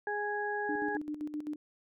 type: harmonic tone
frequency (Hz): 414.6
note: G#4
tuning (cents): -3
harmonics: 1 / 2 / 4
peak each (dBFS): -36 / -36 / -36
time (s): 0.07-0.97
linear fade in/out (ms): 2
type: tone with tremolo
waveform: sine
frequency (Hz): 300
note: D4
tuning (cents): +37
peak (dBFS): -33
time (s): 0.69-1.56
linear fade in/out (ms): 2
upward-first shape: square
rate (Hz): 7.7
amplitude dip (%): 65
effects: none